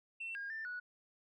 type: tone with pitch steps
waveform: sine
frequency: 2697 / 1623 / 1782 / 1468 Hz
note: E7 / G#6 / A6 / F#6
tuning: +39 / -40 / +22 / -14 cents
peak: -39 dBFS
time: 0.2-0.8 s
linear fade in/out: 10 ms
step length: 150 ms
effects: tanh soft clip ceiling -36 dBFS